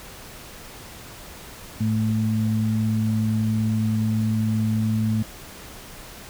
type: tone pair together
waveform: sine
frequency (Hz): 109.15 / 219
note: A2 / A3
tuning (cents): -13 / -8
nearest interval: octave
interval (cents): 1205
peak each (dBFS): -22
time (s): 1.8-5.23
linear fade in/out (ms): 10
effects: pink hiss -41 dBFS RMS until 6.29 s